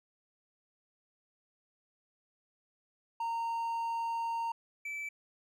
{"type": "tone pair in turn", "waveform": "triangle", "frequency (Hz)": [922, 2315], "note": ["A#5", "D7"], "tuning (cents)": [-19, -25], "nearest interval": "octave + major third", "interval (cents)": 1594, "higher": "second", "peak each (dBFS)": [-30, -35], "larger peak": "first", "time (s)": [[3.2, 4.52], [4.85, 5.09]], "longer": "first", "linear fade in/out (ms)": 5, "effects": []}